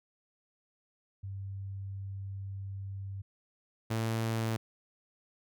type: tone pair in turn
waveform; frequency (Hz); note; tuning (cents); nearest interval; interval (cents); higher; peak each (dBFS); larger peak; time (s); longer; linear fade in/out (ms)
sine / sawtooth; 97.7 / 112.71; G2 / A2; -5 / +42; major second; 247; second; -37 / -26; second; 1.23-3.22 / 3.9-4.57; first; 10
effects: none